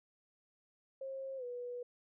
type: tone with pitch glide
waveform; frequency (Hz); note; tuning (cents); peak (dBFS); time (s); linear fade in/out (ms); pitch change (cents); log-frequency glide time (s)
sine; 536 to 488.7; C5 to B4; +42 to -18; -40; 1.01-1.83; 5; -160; 1.37-1.44
effects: none